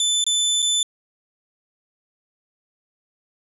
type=tone with dropouts; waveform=25% pulse; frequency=3515 Hz; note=A7; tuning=2 cents flat; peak=-14 dBFS; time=0-0.83 s; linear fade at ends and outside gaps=2 ms; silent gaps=0.241-0.265 / 0.621-0.625 s; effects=resampled to 32000 Hz